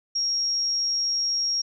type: tone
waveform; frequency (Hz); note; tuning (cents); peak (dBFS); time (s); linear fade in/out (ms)
sine; 5588; F8; 0; -22; 0.15-1.62; 10
effects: none